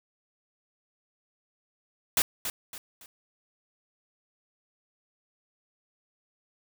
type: noise with echo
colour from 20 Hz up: white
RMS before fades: -23 dBFS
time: 2.17-2.22 s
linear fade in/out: 2 ms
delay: 280 ms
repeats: 3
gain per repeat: -9 dB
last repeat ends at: 3.06 s
effects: none